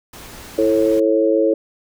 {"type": "noise", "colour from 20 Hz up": "pink", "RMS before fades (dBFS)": -37, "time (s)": [0.13, 1], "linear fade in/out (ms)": 5}
{"type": "chord", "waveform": "sine", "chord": "A major", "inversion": "second", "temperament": "equal with one note detuned", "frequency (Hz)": [329.6, 440, 546.4], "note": ["E4", "A4", "C#5"], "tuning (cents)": [0, 0, -25], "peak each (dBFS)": -17, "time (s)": [0.58, 1.54], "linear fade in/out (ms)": 5}
{"effects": []}